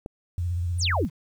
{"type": "click", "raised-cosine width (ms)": 2, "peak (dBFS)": -21, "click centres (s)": 0.061}
{"type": "tone with vibrato", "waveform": "sine", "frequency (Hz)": 87.31, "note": "F2", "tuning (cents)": 0, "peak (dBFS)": -24, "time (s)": [0.38, 1.05], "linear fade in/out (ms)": 0, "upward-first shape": "square", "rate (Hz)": 16, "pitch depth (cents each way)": 53}
{"type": "exponential sweep", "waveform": "sine", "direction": "down", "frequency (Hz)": [10548, 121.1], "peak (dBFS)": -23, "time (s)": [0.78, 1.1], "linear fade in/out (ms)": 50}
{"effects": ["9-bit"]}